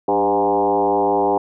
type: tone with frequency modulation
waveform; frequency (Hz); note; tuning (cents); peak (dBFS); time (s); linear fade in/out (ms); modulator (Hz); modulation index
sine; 609; D#5; -37; -14; 0.08-1.38; 5; 105; 2.9
effects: none